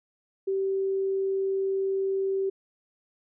sine tone, 387.1 Hz, G4, 22 cents flat, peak -24 dBFS, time 0.47-2.5 s, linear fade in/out 10 ms, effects none

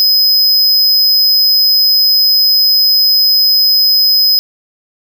square tone, 5050 Hz, D#8, 25 cents sharp, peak -7 dBFS, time 0-4.39 s, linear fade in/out 0 ms, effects none

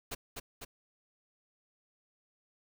pink noise with echo, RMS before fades -38 dBFS, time 0.11-0.15 s, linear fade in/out 10 ms, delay 250 ms, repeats 2, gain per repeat -3 dB, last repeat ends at 0.65 s, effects none

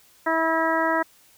harmonic tone with a mistuned harmonic, 324.9 Hz, E4, 25 cents flat, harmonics 1 / 2 / 3 / 4 / 5 / 6, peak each -27 / -25 / -25 / -28 / -28 / -29 dBFS, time 0.26-1.03 s, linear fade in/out 10 ms, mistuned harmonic 6, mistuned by -22 cents, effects white hiss -56 dBFS RMS until 1.37 s

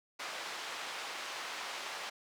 pink band-pass noise, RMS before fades -42 dBFS, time 0.19-2.1 s, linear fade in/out 10 ms, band 790 to 5100 Hz, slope 12 dB/octave, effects none

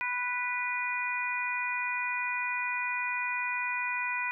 harmonic tone with a mistuned harmonic, 493.9 Hz, B4, in tune, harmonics 2 / 3 / 4 / 5, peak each -35 / -37 / -35 / -33 dBFS, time 0.01-4.31 s, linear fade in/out 0 ms, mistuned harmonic 5, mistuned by -16 cents, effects none

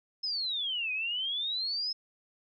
sine exponential two-way sweep, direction down then up, 5220 to 2476 to 5220 Hz, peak -30 dBFS, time 0.23-1.93 s, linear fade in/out 10 ms, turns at 0.92 s, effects none

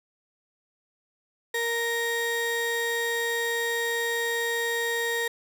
35% pulse tone pair together, 466.2 / 1864.8 Hz, A#4 / A#6, 0 / 0 cents, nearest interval 2 octaves, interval 2400 cents, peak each -27 / -28 dBFS, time 1.54-5.28 s, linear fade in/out 5 ms, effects none

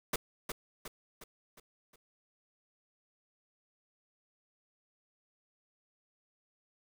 pink noise with echo, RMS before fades -32 dBFS, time 0.13-0.16 s, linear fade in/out 5 ms, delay 360 ms, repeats 5, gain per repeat -6 dB, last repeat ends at 1.96 s, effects none

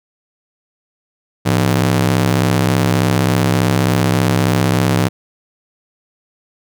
sawtooth ring-modulated tone, 138.6 Hz, C#3, in tune, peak -5 dBFS, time 1.45-5.09 s, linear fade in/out 20 ms, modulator 31.7 Hz, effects none

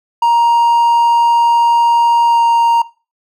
triangle tone with pitch glide, 938 to 932.1 Hz, A#5 to A#5, +11 to 0 cents, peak -6 dBFS, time 0.22-2.82 s, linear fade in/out 5 ms, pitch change -11 cents, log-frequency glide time 2.26-2.4 s, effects noise-tail reverb RT60 0.3 s tail -18 dB re dry

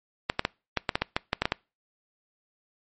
clicks, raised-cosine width 0.3 ms, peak -7 dBFS, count 12, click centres 0.299 / 0.394 / 0.451 / 0.773 / 0.892 / 0.955 / 1.02 / 1.165 / 1.331 / 1.42 / 1.455 / 1.521 s, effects noise-tail reverb RT60 0.3 s tail -25 dB re dry + MP3 32 kbps

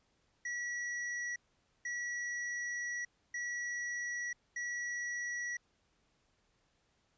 square tone bursts at uneven times, 1934 Hz, B6, 37 cents flat, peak -37 dBFS, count 4, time 0.45-1.36 / 1.85-3.05 / 3.34-4.33 / 4.56-5.57 s, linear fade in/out 5 ms, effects pink hiss -75 dBFS RMS until 7.17 s + resampled to 16000 Hz

